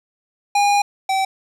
square tone pair in turn, 814 / 770.3 Hz, G#5 / G5, -35 / -30 cents, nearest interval minor second, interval 95 cents, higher first, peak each -14 / -17 dBFS, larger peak first, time 0.55-0.82 / 1.09-1.25 s, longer first, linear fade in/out 5 ms, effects low-pass 9000 Hz 12 dB/octave + 8-bit

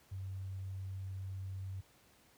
sine tone, 95.5 Hz, G2, 45 cents flat, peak -39 dBFS, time 0.11-1.81 s, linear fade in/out 10 ms, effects pink hiss -66 dBFS RMS until 2.37 s + high-pass 60 Hz 12 dB/octave

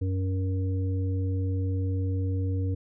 harmonic tone, 94 Hz, F#2, 28 cents sharp, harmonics 1 / 3 / 5, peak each -25 / -35 / -39 dBFS, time 0.01-2.75 s, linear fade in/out 10 ms, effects none

